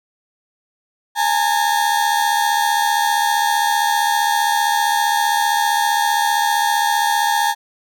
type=tone pair together; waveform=35% pulse; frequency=830.6 / 905.9 Hz; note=G#5 / A#5; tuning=0 / -50 cents; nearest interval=major second; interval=150 cents; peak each=-16 dBFS; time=1.15-7.55 s; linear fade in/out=50 ms; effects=none